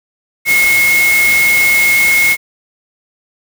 sine tone in noise, 2167 Hz, C#7, 40 cents flat, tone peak -8 dBFS, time 0.45-2.37 s, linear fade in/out 50 ms, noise white, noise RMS -18 dBFS, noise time 0.45-2.37 s, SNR +7 dB, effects none

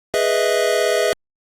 square chord, E major seventh, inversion first, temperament equal, 415.3 / 493.9 / 622.3 / 659.3 Hz, G#4 / B4 / D#5 / E5, 0 / 0 / 0 / 0 cents, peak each -22 dBFS, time 0.14-1.13 s, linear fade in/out 0 ms, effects low-pass 12000 Hz 12 dB/octave + Opus 48 kbps

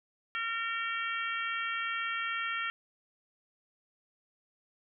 harmonic tone, 457.6 Hz, A#4, 32 cents flat, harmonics 3 / 4 / 5 / 6 / 7, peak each -35 / -37 / -39 / -41 / -42 dBFS, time 0.35-2.7 s, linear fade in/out 0 ms, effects none

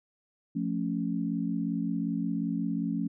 sine chord, F augmented, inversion none, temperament equal, 174.61 / 220 / 277.2 Hz, F3 / A3 / C#4, 0 / 0 / 0 cents, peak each -32 dBFS, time 0.55-3.08 s, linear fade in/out 10 ms, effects none

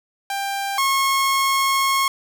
sawtooth tone pair in turn, 792 / 1086.9 Hz, G5 / C#6, +18 / -34 cents, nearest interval perfect fourth, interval 548 cents, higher second, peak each -19 / -13 dBFS, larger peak second, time 0.3-0.78 / 0.78-2.08 s, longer second, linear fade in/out 2 ms, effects none

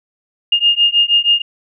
sine beating tone pair, 2829 / 2835.3 Hz, F7 / F7, +22 / +26 cents, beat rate 6.3 Hz, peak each -13 dBFS, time 0.52-1.42 s, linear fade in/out 5 ms, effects none

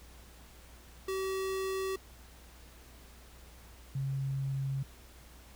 square / sine tone pair in turn, 382.3 / 135.79 Hz, G4 / C#3, -43 / -35 cents, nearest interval octave + tritone, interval 1792 cents, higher first, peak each -33 / -31 dBFS, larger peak second, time 1.08-1.96 / 3.95-4.83 s, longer neither, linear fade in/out 5 ms, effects added 60 Hz sine -54 dBFS peak until 5.55 s + pink hiss -57 dBFS RMS until 5.55 s

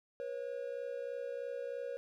triangle tone pair together, 483.1 / 546.2 Hz, B4 / C#5, -38 / -26 cents, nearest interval major second, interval 212 cents, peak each -39 / -39 dBFS, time 0.2-1.97 s, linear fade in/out 0 ms, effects none

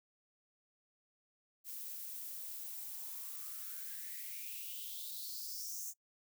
violet noise with high-pass filter sweep, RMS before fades -45 dBFS, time 1.64-5.94 s, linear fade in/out 50 ms, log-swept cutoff 330 to 6800 Hz, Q 6.2, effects noise-tail reverb RT60 0.1 s tail -22 dB re dry

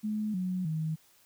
sine tone with pitch steps, 213.3 / 183.56 / 157.96 Hz, G#3 / F#3 / D#3, +46 / -14 / +26 cents, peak -29 dBFS, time 0.03-0.96 s, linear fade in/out 20 ms, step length 310 ms, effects white hiss -63 dBFS RMS until 1.25 s

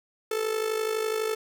45% pulse tone with amplitude modulation, 438.8 Hz, A4, 5 cents flat, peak -23 dBFS, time 0.31-1.35 s, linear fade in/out 5 ms, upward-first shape sine, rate 52 Hz, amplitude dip 65%, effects none

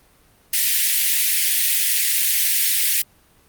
white high-pass noise, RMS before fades -18 dBFS, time 0.53-3.02 s, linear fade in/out 5 ms, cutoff 1800 Hz, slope 48 dB/octave, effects pink hiss -55 dBFS RMS until 3.48 s + Opus 32 kbps

